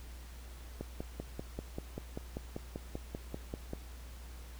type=click train; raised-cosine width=2 ms; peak=-25 dBFS; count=16; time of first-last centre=0.81-3.734 s; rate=5.13 Hz; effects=added 60 Hz sine -46 dBFS peak until 4.59 s + pink hiss -56 dBFS RMS until 4.59 s